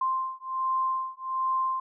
sine beating tone pair, 1046.5 / 1047.8 Hz, C6 / C6, 0 / +2 cents, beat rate 1.3 Hz, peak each -29 dBFS, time 0.01-1.8 s, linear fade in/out 5 ms, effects none

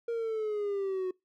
triangle exponential sweep, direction down, 470 to 366.2 Hz, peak -27 dBFS, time 0.08-1.11 s, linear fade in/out 5 ms, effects noise-tail reverb RT60 0.2 s tail -26 dB re dry + tanh soft clip ceiling -23 dBFS

